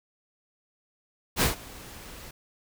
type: noise with ADSR envelope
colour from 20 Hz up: pink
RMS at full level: -21 dBFS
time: 1.36-2.31 s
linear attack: 60 ms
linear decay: 130 ms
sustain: -23 dB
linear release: 5 ms
effects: none